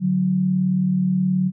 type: tone pair together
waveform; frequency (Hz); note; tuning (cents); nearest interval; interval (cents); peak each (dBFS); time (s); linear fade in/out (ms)
sine; 146.83 / 185.64; D3 / F#3; 0 / +6; major third; 406; -25 / -17; 0-1.52; 50
effects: none